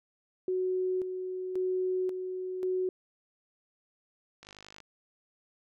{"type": "tone with tremolo", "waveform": "sine", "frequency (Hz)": 370, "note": "F#4", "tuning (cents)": 0, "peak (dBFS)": -27, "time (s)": [0.48, 2.89], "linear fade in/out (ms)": 2, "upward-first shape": "square", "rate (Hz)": 0.93, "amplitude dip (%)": 50}
{"type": "click train", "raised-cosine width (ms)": 0.2, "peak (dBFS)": -31, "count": 20, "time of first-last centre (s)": [4.43, 4.803], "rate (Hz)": 50.9}
{"effects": []}